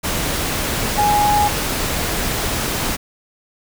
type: tone in noise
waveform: sine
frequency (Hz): 830.6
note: G#5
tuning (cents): 0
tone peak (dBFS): -13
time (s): 0.97-1.49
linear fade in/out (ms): 20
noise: pink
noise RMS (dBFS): -21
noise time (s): 0.03-2.97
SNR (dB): +5
effects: none